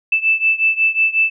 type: beating tone pair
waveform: sine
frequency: 2637 / 2642.5 Hz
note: E7 / E7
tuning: 0 / +4 cents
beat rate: 5.5 Hz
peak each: -15 / -17 dBFS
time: 0.12-1.3 s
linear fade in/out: 5 ms
effects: none